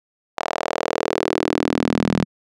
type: tone with high-pass filter sweep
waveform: sawtooth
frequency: 40.14 Hz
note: E1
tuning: 45 cents flat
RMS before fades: -22 dBFS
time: 0.37-2.25 s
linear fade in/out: 10 ms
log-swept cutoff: 730 to 180 Hz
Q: 2.4
effects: low-pass 6000 Hz 12 dB/octave